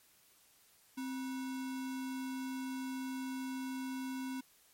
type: tone with sample-and-hold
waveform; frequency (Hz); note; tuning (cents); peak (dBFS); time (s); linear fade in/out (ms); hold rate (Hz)
sine; 261.6; C4; 0; -37; 0.97-4.41; 10; 1225
effects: white hiss -66 dBFS RMS until 4.73 s + MP3 64 kbps